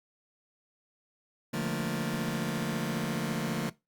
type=chord; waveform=sawtooth; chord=Bb major seventh; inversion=first; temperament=just; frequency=145.68 / 174.81 / 218.5 / 233.1 Hz; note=D3 / F3 / A3 / Bb3; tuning=-14 / +2 / -12 / 0 cents; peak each=-31 / -31 / -31 / -32 dBFS; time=1.53-3.7 s; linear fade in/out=10 ms; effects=noise-tail reverb RT60 0.2 s tail -18 dB re dry + Opus 48 kbps